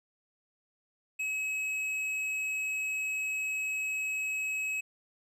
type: tone with tanh clipping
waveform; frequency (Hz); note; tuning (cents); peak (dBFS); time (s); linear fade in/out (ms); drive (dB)
sine; 2562; E7; -50; -32; 1.19-4.81; 10; 9
effects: none

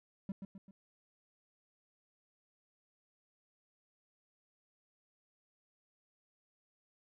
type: tone with echo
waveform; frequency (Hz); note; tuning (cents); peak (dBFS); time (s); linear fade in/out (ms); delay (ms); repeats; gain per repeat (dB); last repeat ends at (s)
triangle; 194; G3; -18; -34; 0.29-0.32; 2; 130; 3; -6; 0.71
effects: none

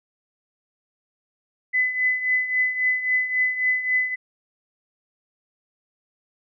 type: tone with tremolo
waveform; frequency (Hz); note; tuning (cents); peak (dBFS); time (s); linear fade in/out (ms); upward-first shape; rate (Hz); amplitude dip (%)
sine; 2011; B6; +31; -16; 1.73-4.16; 20; triangle; 3.7; 75
effects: none

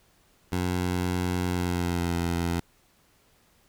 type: tone with pitch glide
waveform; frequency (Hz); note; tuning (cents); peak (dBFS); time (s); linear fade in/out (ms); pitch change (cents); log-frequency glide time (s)
15% pulse; 89.9 to 85.69; F#2 to F2; -49 to -32; -19; 0.52-2.6; 5; -83; 1.48-2.15
effects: pink hiss -63 dBFS RMS until 3.68 s

